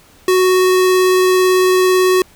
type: tone with vibrato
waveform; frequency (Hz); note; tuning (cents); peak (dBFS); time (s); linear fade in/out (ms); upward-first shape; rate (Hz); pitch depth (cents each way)
square; 370; F#4; 0; -10; 0.28-2.22; 2; triangle; 18; 8
effects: pink hiss -47 dBFS RMS until 2.35 s